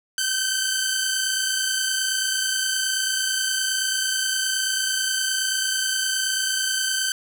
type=tone pair together; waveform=10% pulse; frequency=1529 / 1558.4 Hz; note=G6 / G6; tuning=-44 / -11 cents; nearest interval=unison; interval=33 cents; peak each=-16 dBFS; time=0.18-7.12 s; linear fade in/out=2 ms; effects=none